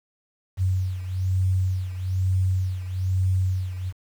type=beating tone pair; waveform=sine; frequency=93 / 94.1 Hz; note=F#2 / F#2; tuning=+9 / +30 cents; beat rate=1.1 Hz; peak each=-22 / -27 dBFS; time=0.57-3.93 s; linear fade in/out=50 ms; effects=8-bit